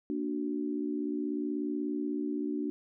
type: chord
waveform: sine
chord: Bb augmented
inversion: none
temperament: equal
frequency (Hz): 233.1 / 293.7 / 370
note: Bb3 / D4 / F#4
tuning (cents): 0 / 0 / 0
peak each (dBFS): -37 / -32 / -38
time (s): 0.1-2.7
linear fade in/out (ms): 0
effects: none